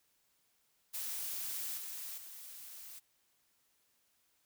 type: noise with level steps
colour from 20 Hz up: blue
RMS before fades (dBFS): -40 / -44 / -50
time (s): 0.93-3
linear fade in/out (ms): 20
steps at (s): 1.77 / 2.17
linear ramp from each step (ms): 10
effects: white hiss -75 dBFS RMS until 4.45 s